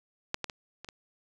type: clicks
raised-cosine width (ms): 0.2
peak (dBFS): -11 / -15 / -21 / -25 / -25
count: 5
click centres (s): 0.344 / 0.443 / 0.498 / 0.846 / 0.888
effects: none